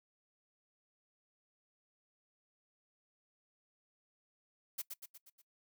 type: noise with echo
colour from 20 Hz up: blue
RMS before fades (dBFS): -39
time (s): 4.78-4.82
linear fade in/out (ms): 10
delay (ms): 120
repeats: 5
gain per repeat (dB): -5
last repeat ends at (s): 5.42
effects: noise-tail reverb RT60 0.1 s tail -21 dB re dry